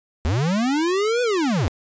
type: linear two-way sweep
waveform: square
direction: up then down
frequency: 69.3 to 500 to 69.3 Hz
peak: -19 dBFS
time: 0.25-1.68 s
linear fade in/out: 0 ms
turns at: 1.22 s
effects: resampled to 16000 Hz